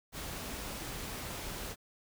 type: noise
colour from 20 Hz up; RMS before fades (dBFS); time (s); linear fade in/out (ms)
pink; -41; 0.12-1.76; 50
effects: none